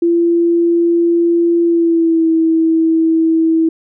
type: tone with pitch glide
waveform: sine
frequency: 340.3 to 324.7 Hz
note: F4 to E4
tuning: -45 to -26 cents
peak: -9 dBFS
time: 0.02-3.69 s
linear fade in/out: 5 ms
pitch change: -81 cents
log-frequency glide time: 1.63-2.28 s
effects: none